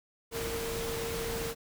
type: tone in noise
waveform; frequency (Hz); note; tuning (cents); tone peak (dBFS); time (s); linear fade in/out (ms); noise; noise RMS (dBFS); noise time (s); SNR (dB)
sine; 459; A#4; -27; -35; 0.31-1.55; 50; pink; -37; 0.31-1.55; -1
effects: none